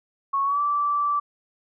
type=tone with pitch glide; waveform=sine; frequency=1103 to 1163.2 Hz; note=C#6 to D6; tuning=-9 to -17 cents; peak=-20 dBFS; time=0.33-1.2 s; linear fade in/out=10 ms; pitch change=+92 cents; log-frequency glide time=0.44-0.6 s; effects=none